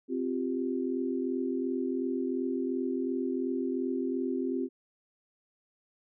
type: chord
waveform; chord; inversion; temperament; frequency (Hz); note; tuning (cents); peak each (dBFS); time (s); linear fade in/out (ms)
sine; C suspended fourth; none; equal; 261.6 / 349.2 / 392; C4 / F4 / G4; 0 / 0 / 0; -31 / -34 / -35; 0.08-4.69; 50
effects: none